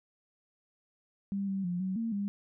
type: tone with pitch steps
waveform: sine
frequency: 198 / 193.9 / 176.7 / 188.2 / 227.9 / 201.2 Hz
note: G3 / G3 / F3 / F#3 / A#3 / G3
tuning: +18 / -19 / +21 / +30 / -39 / +45 cents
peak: -30 dBFS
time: 1.32-2.28 s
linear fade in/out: 0 ms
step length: 160 ms
effects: none